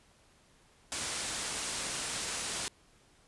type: low-pass noise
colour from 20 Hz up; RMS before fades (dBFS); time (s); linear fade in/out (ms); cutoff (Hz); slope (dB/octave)
white; -37; 0.92-2.68; 0; 9900; 48
effects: pink hiss -64 dBFS RMS until 3.27 s + resampled to 24000 Hz